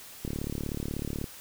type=click train; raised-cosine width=3 ms; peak=-20 dBFS; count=37; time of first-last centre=0.25-1.242 s; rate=36.3 Hz; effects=white hiss -47 dBFS RMS until 1.4 s